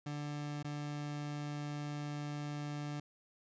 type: tone with dropouts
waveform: 30% pulse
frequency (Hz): 146.9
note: D3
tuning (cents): +1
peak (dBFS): -36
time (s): 0.06-3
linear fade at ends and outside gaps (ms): 5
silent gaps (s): 0.628-0.645
effects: resampled to 16000 Hz